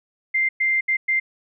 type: tone bursts at uneven times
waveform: sine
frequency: 2093 Hz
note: C7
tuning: in tune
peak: -17 dBFS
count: 4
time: 0.34-0.49 / 0.6-0.81 / 0.88-0.97 / 1.08-1.2 s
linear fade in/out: 10 ms
effects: none